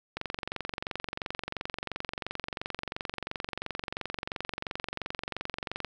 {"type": "click train", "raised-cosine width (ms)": 0.3, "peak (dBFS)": -17, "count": 131, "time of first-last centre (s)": [0.17, 5.847], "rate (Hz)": 22.9, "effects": []}